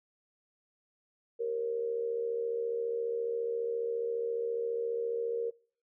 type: tone with amplitude modulation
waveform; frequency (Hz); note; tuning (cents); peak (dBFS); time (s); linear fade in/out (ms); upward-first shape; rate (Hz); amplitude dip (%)
sine; 466.2; A#4; 0; -27; 1.39-5.51; 20; sine; 74.6; 65
effects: noise-tail reverb RT60 0.5 s tail -25 dB re dry